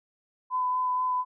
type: tone with vibrato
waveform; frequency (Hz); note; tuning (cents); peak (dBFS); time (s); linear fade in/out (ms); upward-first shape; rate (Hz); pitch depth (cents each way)
sine; 1007; B5; +33; -24; 0.5-1.25; 50; sine; 4.2; 11
effects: none